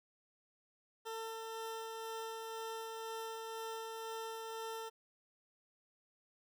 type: tone with tremolo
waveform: 20% pulse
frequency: 448.7 Hz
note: A4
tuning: 34 cents sharp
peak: -36 dBFS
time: 1.05-4.9 s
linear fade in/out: 20 ms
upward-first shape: sine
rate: 2 Hz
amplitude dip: 25%
effects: none